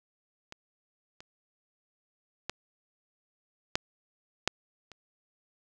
clicks, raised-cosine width 0.2 ms, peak -25 / -29 / -15 / -8 / -7 / -30 dBFS, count 6, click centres 0.524 / 1.205 / 2.496 / 3.755 / 4.476 / 4.917 s, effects none

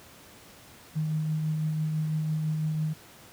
sine tone with tremolo, 155.56 Hz, D#3, in tune, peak -24 dBFS, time 0.95-2.94 s, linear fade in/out 20 ms, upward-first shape triangle, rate 6 Hz, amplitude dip 30%, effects pink hiss -51 dBFS RMS until 3.32 s + high-pass 80 Hz 12 dB/octave

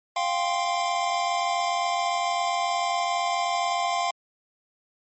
square chord, F suspended second, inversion none, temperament just, 698.5 / 785.8 / 1047.7 Hz, F5 / G5 / C6, 0 / +4 / +2 cents, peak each -27 / -30 / -29 dBFS, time 0.16-4.11 s, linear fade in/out 5 ms, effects MP3 32 kbps

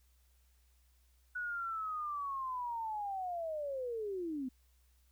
sine linear sweep, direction down, 1480 to 246.9 Hz, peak -36 dBFS, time 1.35-4.49 s, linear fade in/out 10 ms, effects added 62 Hz sine -66 dBFS peak until 5.11 s + white hiss -75 dBFS RMS until 5.11 s

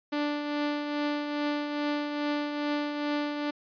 sawtooth tone with tremolo, 293.7 Hz, D4, in tune, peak -22 dBFS, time 0.12-3.51 s, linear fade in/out 10 ms, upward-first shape triangle, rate 2.4 Hz, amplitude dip 50%, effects resampled to 11025 Hz

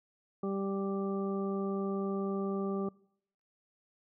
harmonic tone, 196 Hz, G3, in tune, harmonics 1 / 2 / 3 / 4 / 6, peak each -34 / -35 / -44 / -47 / -44 dBFS, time 0.43-2.89 s, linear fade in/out 5 ms, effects noise-tail reverb RT60 0.7 s tail -24 dB re dry

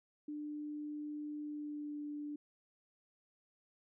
sine tone with pitch glide, 297.9 to 294.5 Hz, D4 to D4, +25 to +5 cents, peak -40 dBFS, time 0.28-2.36 s, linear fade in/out 5 ms, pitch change -20 cents, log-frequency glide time 1.41-2.02 s, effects none

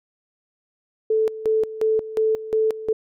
sine tone with tremolo, 438.5 Hz, A4, 6 cents flat, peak -16 dBFS, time 1.1-2.93 s, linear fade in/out 5 ms, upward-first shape square, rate 2.8 Hz, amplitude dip 80%, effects none

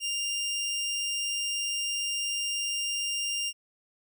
20% pulse tone, 2797 Hz, F7, 2 cents sharp, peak -24 dBFS, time 0-3.53 s, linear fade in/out 50 ms, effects none

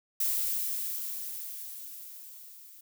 violet noise with level ramp, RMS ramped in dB -28 to -52 dBFS, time 0.2-2.81 s, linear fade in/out 5 ms, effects none

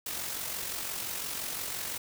white noise with amplitude modulation, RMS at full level -34 dBFS, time 0.06-1.98 s, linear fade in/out 5 ms, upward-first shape sine, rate 45.8 Hz, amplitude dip 45%, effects none

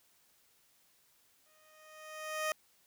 15% pulse tone with exponential growth, 621 Hz, D#5, 3 cents flat, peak -24 dBFS, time 1.46-2.52 s, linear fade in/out 1 ms, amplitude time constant 230 ms, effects white hiss -69 dBFS RMS until 2.86 s

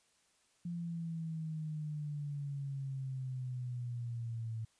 sine exponential sweep, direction down, 173.4 to 111.4 Hz, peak -37 dBFS, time 0.65-4.65 s, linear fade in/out 5 ms, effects white hiss -72 dBFS RMS until 4.79 s + resampled to 22050 Hz

